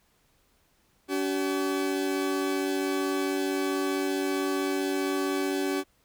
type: tone pair together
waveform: 40% pulse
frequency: 285.1 / 380.6 Hz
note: C#4 / F#4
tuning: +49 / +49 cents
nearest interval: perfect fourth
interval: 500 cents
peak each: -28 dBFS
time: 1.08-5.84 s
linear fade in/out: 50 ms
effects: pink hiss -67 dBFS RMS until 6.04 s